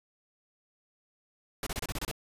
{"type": "noise bursts", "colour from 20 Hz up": "pink", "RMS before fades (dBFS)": -34, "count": 8, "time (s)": [1.63, 2.114], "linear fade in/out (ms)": 2, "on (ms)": 36, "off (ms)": 28, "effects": ["resampled to 32000 Hz"]}